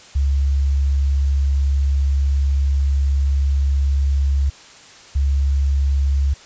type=tone pair in turn; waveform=sine; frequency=69.3 / 69.3 Hz; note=C#2 / C#2; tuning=0 / 0 cents; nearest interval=unison; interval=0 cents; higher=neither; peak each=-14 / -14 dBFS; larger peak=neither; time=0.15-4.5 / 5.15-6.34 s; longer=first; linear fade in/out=10 ms; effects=white hiss -43 dBFS RMS until 6.45 s + resampled to 16000 Hz